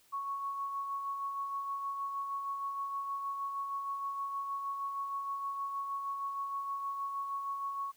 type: tone with tremolo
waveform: sine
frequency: 1108.7 Hz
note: C#6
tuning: in tune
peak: -33 dBFS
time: 0.12-7.92 s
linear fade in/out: 20 ms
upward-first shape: sine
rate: 6.4 Hz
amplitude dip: 35%
effects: white hiss -66 dBFS RMS until 7.96 s